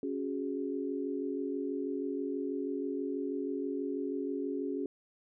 sine chord, C# suspended fourth, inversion none, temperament just, 277.2 / 369.6 / 415.8 Hz, C#4 / F#4 / G#4, 0 / -2 / +2 cents, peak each -35 / -38 / -38 dBFS, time 0.03-4.86 s, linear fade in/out 2 ms, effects none

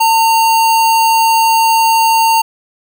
sine tone with sample-and-hold, 903 Hz, A5, 45 cents sharp, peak -7 dBFS, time 0-2.42 s, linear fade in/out 10 ms, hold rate 3675 Hz, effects none

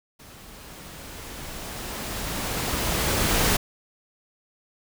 pink noise with level ramp, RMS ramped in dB -47 to -20 dBFS, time 0.19-3.57 s, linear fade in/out 10 ms, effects none

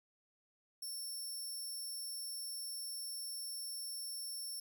15% pulse tone, 5420 Hz, E8, 47 cents sharp, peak -36 dBFS, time 0.82-4.6 s, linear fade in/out 5 ms, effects none

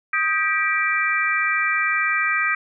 sine tone cluster, 1249 / 1584 / 1939 / 2345 Hz, D#6 / G6 / B6 / D7, +6 / +18 / -32 / -3 cents, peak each -24 / -25 / -23 / -23 dBFS, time 0.13-2.55 s, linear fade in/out 5 ms, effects none

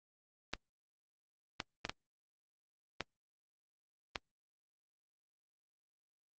clicks, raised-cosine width 0.2 ms, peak -17 dBFS, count 6, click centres 0.536 / 1.602 / 1.851 / 1.895 / 3.007 / 4.158 s, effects low-pass 5000 Hz 12 dB/octave + Opus 24 kbps

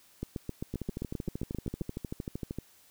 two click trains, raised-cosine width 3 ms, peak -21 / -22 dBFS, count 13 / 25, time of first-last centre 0.23-1.811 / 0.74-2.586 s, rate 7.59 / 13 Hz, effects white hiss -61 dBFS RMS until 2.9 s

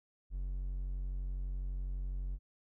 triangle tone, 46 Hz, F#1, 9 cents flat, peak -33 dBFS, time 0.3-2.39 s, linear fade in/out 50 ms, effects none

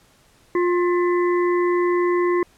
harmonic tone with a mistuned harmonic, 353.4 Hz, F4, 21 cents sharp, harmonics 1 / 3 / 5 / 6, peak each -17 / -25 / -35 / -31 dBFS, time 0.55-2.43 s, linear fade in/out 2 ms, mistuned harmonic 6, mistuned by -87 cents, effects pink hiss -56 dBFS RMS until 2.57 s + low-pass 12000 Hz 12 dB/octave

